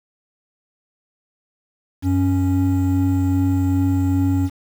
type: tone pair together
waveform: triangle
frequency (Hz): 93.23 / 277.2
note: F#2 / C#4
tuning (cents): +14 / 0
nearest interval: octave + perfect fifth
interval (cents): 1886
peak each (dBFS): -16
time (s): 2.02-4.5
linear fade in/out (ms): 50
effects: 7-bit